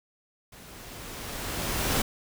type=noise with level ramp; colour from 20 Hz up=pink; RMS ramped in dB=-49 to -25 dBFS; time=0.52-2.02 s; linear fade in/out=5 ms; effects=none